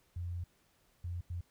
sine tone bursts at uneven times, 87.4 Hz, F2, 2 cents sharp, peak -36 dBFS, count 3, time 0.16-0.44 / 1.04-1.21 / 1.3-1.41 s, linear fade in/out 5 ms, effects pink hiss -71 dBFS RMS until 1.5 s

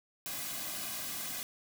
white noise with comb filter, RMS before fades -39 dBFS, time 0.26-1.43 s, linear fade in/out 0 ms, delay 2.2 ms, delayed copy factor -0.75, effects none

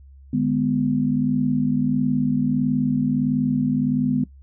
sine chord, G# diminished, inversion second, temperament just, 149.51 / 207.7 / 249.2 Hz, D3 / G#3 / B3, +31 / 0 / +16 cents, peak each -24 / -24 / -20 dBFS, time 0.33-4.24 s, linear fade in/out 5 ms, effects noise-tail reverb RT60 0.1 s tail -18 dB re dry + added 68 Hz sine -43 dBFS peak until 4.42 s

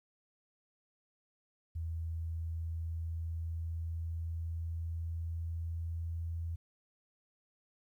sine tone with pitch glide, 82 to 83.29 Hz, E2 to E2, -9 to +18 cents, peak -35 dBFS, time 1.75-6.56 s, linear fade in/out 10 ms, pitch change +27 cents, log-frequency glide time 2.25-6.43 s, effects 12-bit

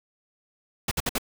pink noise bursts, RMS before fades -26 dBFS, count 4, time 0.88-1.183 s, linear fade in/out 5 ms, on 33 ms, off 57 ms, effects none

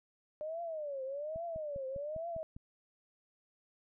sine tone with vibrato, 599 Hz, D5, 34 cents sharp, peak -37 dBFS, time 0.41-2.43 s, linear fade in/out 0 ms, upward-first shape triangle, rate 1.2 Hz, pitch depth 250 cents each way
click train, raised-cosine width 5 ms, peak -36 dBFS, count 7, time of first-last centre 1.36-2.565 s, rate 4.98 Hz
effects none

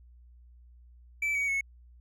triangle tone with pitch steps, 2317 / 2256 / 2197 Hz, D7 / C#7 / C#7, -24 / +30 / -16 cents, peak -25 dBFS, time 1.22-1.61 s, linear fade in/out 5 ms, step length 130 ms, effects added 60 Hz sine -52 dBFS peak until 2 s

